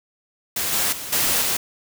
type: noise with level steps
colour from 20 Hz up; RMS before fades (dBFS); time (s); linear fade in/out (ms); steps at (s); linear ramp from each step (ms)
white; -24 / -21 / -32 / -20 / -22; 0.56-1.57; 5; 0.72 / 0.92 / 1.12 / 1.41; 10
effects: none